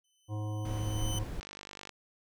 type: tone with exponential growth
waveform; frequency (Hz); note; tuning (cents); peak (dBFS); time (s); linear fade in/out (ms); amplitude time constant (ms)
20% pulse; 3033; F#7; +42; -30; 0.04-1.19; 5; 250
type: harmonic tone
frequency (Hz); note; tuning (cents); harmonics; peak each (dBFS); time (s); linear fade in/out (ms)
105.8; G#2; +33; 1 / 3 / 5 / 7 / 9 / 10; -33 / -43 / -47 / -50 / -52 / -53; 0.28-1.26; 50
type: noise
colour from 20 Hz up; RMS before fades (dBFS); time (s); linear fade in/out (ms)
brown; -37; 0.65-1.4; 2
type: click train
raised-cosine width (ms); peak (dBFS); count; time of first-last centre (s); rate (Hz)
0.2; -27; 25; 1.41-1.893; 49.7
effects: none